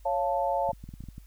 sine chord, Db augmented, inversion none, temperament equal with one note detuned, 554.4 / 694.4 / 880 Hz, Db5 / F5 / A5, 0 / -10 / 0 cents, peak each -29 dBFS, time 0.05-0.72 s, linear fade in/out 10 ms
clicks, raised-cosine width 5 ms, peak -29 dBFS, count 9, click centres 0.691 / 0.732 / 0.84 / 0.89 / 0.939 / 1.006 / 1.039 / 1.087 / 1.181 s
effects added 50 Hz sine -48 dBFS peak until 1.26 s + white hiss -64 dBFS RMS until 1.26 s

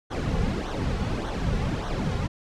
brown noise with flanger, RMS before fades -27 dBFS, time 0.1-2.28 s, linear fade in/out 20 ms, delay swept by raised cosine 0.4 to 3.3 ms, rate 1.7 Hz, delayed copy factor -0.7, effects low-pass 6000 Hz 12 dB/octave

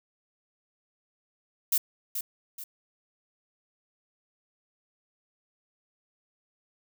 violet noise with echo, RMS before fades -24 dBFS, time 1.72-1.78 s, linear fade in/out 5 ms, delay 430 ms, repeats 2, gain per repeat -8 dB, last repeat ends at 2.64 s, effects none

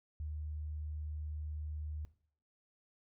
sine tone, 76 Hz, D#2, 40 cents flat, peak -38 dBFS, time 0.2-2.05 s, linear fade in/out 0 ms, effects noise-tail reverb RT60 0.5 s tail -17 dB re dry

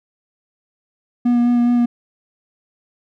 triangle tone with vibrato, 240.8 Hz, B3, 44 cents flat, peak -10 dBFS, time 1.25-1.86 s, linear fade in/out 10 ms, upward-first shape sine, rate 4.8 Hz, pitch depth 14 cents each way, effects none

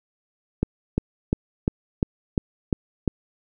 click train, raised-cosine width 3 ms, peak -7 dBFS, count 8, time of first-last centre 0.63-3.078 s, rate 2.86 Hz, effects none

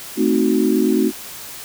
sine chord, A diminished seventh, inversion none, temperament equal with one note detuned, 221 / 261.6 / 311.1 / 370 Hz, A3 / C4 / Eb4 / Gb4, +8 / 0 / 0 / 0 cents, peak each -19 dBFS, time 0.16-1.12 s, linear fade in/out 50 ms, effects white hiss -34 dBFS RMS until 1.64 s

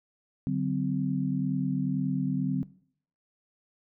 sine tone cluster, 146.4 / 188.4 / 257.8 Hz, D3 / F#3 / C4, -5 / +32 / -26 cents, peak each -30 dBFS, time 0.47-2.63 s, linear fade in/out 0 ms, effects noise-tail reverb RT60 0.6 s tail -20 dB re dry

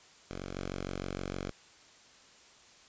5% pulse tone with level steps, 46.5 Hz, F#1, 9 cents sharp, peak -28 / -25 dBFS, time 0.31-1.51 s, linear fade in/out 0 ms, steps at 0.55 s, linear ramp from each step 5 ms, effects white hiss -58 dBFS RMS until 2.88 s + resampled to 16000 Hz

